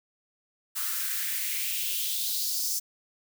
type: noise with high-pass filter sweep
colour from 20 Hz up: blue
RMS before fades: -30 dBFS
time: 0.75-2.8 s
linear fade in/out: 20 ms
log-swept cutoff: 1200 to 5700 Hz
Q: 3
effects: none